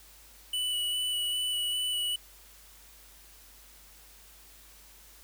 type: tone with vibrato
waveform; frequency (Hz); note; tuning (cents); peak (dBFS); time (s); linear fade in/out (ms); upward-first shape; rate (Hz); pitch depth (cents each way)
square; 2960; F#7; 0; -29; 0.53-2.16; 5; square; 2.5; 11
effects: added 50 Hz sine -58 dBFS peak until 5.23 s + white hiss -55 dBFS RMS until 5.23 s